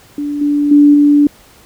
sine tone with level steps, 290.9 Hz, D4, 16 cents flat, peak -16 / -10 / -3 / -5 dBFS, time 0.18-1.27 s, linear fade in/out 2 ms, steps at 0.41 / 0.71 / 0.94 s, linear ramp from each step 5 ms, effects pink hiss -44 dBFS RMS until 1.65 s

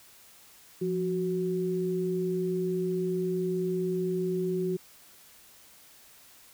sine tone pair together, 174.61 / 370.2 Hz, F3 / F#4, 0 / +1 cents, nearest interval octave + minor second, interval 1301 cents, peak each -31 / -28 dBFS, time 0.81-4.77 s, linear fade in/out 10 ms, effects white hiss -55 dBFS RMS until 6.53 s

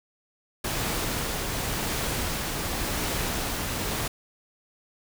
pink noise with tremolo, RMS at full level -28 dBFS, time 0.64-4.08 s, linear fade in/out 5 ms, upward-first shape triangle, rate 0.91 Hz, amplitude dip 25%, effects none

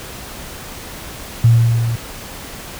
sine tone with level ramp, 116.2 Hz, A#2, 5 cents flat, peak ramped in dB -5 to -17 dBFS, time 1.44-1.96 s, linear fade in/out 5 ms, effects pink hiss -32 dBFS RMS until 2.79 s

